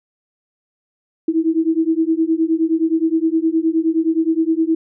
sine beating tone pair, 319.3 / 328.9 Hz, D#4 / E4, +45 / -4 cents, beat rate 9.6 Hz, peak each -17 dBFS, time 1.28-4.75 s, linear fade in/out 5 ms, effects none

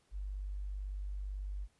sine tone, 49 Hz, G1, in tune, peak -37 dBFS, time 0.11-1.68 s, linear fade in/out 50 ms, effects pink hiss -73 dBFS RMS until 1.79 s + resampled to 24000 Hz

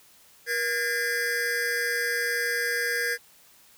square tone cluster, 477.3 / 1629 / 1789 / 2031 Hz, A#4 / G#6 / A6 / B6, +41 / -34 / +28 / +48 cents, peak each -33 / -28 / -34 / -34 dBFS, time 0.46-3.18 s, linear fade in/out 50 ms, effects white hiss -56 dBFS RMS until 3.77 s

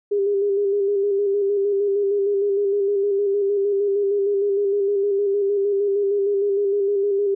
sine tone with vibrato, 401.4 Hz, G4, 41 cents sharp, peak -17 dBFS, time 0.11-7.35 s, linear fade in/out 10 ms, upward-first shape square, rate 6.5 Hz, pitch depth 31 cents each way, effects none

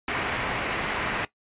white low-pass noise, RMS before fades -29 dBFS, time 0.08-1.25 s, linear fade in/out 2 ms, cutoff 2500 Hz, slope 24 dB/octave, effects noise-tail reverb RT60 0.1 s tail -17 dB re dry + resampled to 8000 Hz

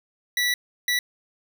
25% pulse tone bursts at uneven times, 1957 Hz, B6, 16 cents flat, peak -17 dBFS, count 2, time 0.37-0.54 / 0.88-0.99 s, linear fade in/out 2 ms, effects none

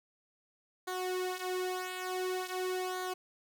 sawtooth tone with flanger, 368.1 Hz, F#4, 9 cents flat, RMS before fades -36 dBFS, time 0.87-3.14 s, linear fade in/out 10 ms, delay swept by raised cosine 0.37 to 5.27 ms, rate 0.47 Hz, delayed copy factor -0.75, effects none

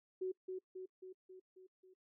sine tone with echo, 372.6 Hz, F#4, 12 cents sharp, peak -36 dBFS, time 0.21-0.32 s, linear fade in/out 10 ms, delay 270 ms, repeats 6, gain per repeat -4 dB, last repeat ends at 1.94 s, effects noise-tail reverb RT60 0.1 s tail -24 dB re dry

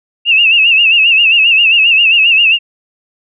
sine tone with vibrato, 2700 Hz, E7, 41 cents sharp, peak -5 dBFS, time 0.25-2.59 s, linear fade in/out 50 ms, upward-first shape sine, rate 7.5 Hz, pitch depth 97 cents each way, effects none

